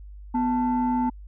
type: tone pair together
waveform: sine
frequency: 247.9 / 883.4 Hz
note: B3 / A5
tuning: +7 / +7 cents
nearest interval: octave + minor seventh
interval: 2200 cents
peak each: -21 / -24 dBFS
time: 0.34-1.1 s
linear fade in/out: 10 ms
effects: tanh soft clip ceiling -16 dBFS + added 50 Hz sine -39 dBFS peak until 1.27 s